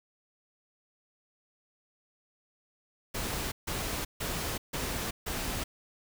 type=noise bursts; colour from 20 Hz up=pink; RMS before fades=-34 dBFS; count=5; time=3.14-5.64 s; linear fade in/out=10 ms; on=380 ms; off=150 ms; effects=none